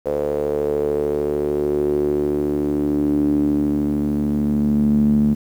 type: tone with band-pass filter sweep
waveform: sawtooth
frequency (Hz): 73.42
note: D2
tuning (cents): 0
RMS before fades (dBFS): -19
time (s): 0.05-5.35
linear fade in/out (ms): 20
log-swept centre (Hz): 500 to 210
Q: 7.1
effects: 8-bit